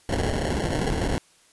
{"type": "noise with sample-and-hold", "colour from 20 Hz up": "pink", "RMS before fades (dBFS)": -25, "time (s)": [0.09, 1.18], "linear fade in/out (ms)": 0, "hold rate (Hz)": 1225, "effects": ["white hiss -58 dBFS RMS until 1.52 s", "resampled to 24000 Hz"]}